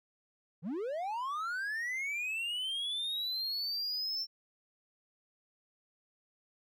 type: linear sweep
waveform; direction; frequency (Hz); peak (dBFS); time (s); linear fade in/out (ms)
triangle; up; 138.59 to 5410; -32; 0.62-4.27; 50
effects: none